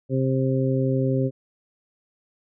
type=harmonic tone; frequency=132 Hz; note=C3; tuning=16 cents sharp; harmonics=1 / 2 / 3 / 4; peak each=-22 / -25 / -27 / -28 dBFS; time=0.09-1.31 s; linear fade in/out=50 ms; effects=none